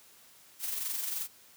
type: noise with amplitude modulation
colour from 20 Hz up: blue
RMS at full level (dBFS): -33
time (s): 0.59-1.28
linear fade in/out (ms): 50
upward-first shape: sine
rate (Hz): 22.8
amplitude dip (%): 45
effects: white hiss -58 dBFS RMS until 1.56 s + high-pass 60 Hz 12 dB/octave